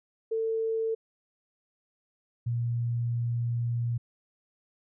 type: tone pair in turn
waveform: sine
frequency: 447.6 / 118.55 Hz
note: A4 / A#2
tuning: +30 / +30 cents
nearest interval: octave + major seventh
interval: 2300 cents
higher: first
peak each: -26 dBFS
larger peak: neither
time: 0.31-0.95 / 2.46-3.98 s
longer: second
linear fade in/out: 10 ms
effects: none